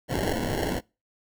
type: noise with sample-and-hold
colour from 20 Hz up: violet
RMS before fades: -27 dBFS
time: 0.08-0.81 s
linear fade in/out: 50 ms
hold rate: 1225 Hz
effects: noise-tail reverb RT60 0.3 s tail -26 dB re dry